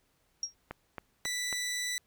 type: tone with exponential decay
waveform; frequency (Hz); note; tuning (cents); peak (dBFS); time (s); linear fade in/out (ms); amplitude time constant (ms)
sine; 5610; F8; +7; -27; 0.43-0.54; 2; 22
type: click train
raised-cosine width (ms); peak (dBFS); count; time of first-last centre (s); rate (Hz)
0.5; -23; 4; 0.71-1.527; 3.67
type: tone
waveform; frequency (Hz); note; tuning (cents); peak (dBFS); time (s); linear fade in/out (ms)
15% pulse; 1975.5; B6; 0; -26; 1.25-1.98; 0
effects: pink hiss -72 dBFS RMS until 2.06 s